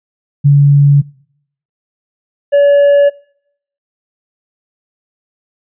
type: tone pair in turn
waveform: sine / triangle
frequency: 142.5 / 570 Hz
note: C#3 / C#5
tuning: +48 / +48 cents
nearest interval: 2 octaves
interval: 2400 cents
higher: second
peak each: -3 dBFS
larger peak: neither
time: 0.44-1.02 / 2.52-3.1 s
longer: neither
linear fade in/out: 20 ms
effects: noise-tail reverb RT60 0.7 s tail -24 dB re dry + resampled to 8000 Hz